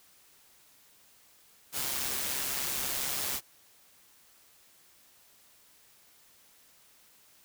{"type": "noise with amplitude modulation", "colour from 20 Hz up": "white", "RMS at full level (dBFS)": -31, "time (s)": [1.72, 3.41], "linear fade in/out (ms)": 50, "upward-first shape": "sine", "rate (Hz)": 135, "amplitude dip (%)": 45, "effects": ["white hiss -61 dBFS RMS until 7.44 s"]}